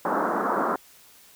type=band-pass noise; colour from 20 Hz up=white; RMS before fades=-25 dBFS; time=0.05-0.76 s; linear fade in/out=2 ms; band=190 to 1400 Hz; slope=48 dB/octave; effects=white hiss -53 dBFS RMS until 1.35 s